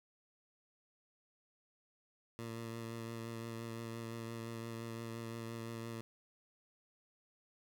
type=tone with vibrato; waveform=15% pulse; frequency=114.8 Hz; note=A#2; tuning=26 cents flat; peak=-36 dBFS; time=2.39-6.01 s; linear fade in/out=0 ms; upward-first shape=triangle; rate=5.8 Hz; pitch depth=24 cents each way; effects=none